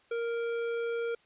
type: tone with hard clipping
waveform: triangle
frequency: 466.2 Hz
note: A#4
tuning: in tune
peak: -32 dBFS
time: 0.11-1.15 s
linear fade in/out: 5 ms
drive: 15 dB
effects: white hiss -64 dBFS RMS until 1.25 s + resampled to 8000 Hz